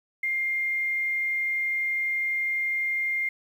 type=tone with quantisation; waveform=sine; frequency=2112 Hz; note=C7; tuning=16 cents sharp; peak=-24 dBFS; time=0.23-3.29 s; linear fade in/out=5 ms; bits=9; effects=none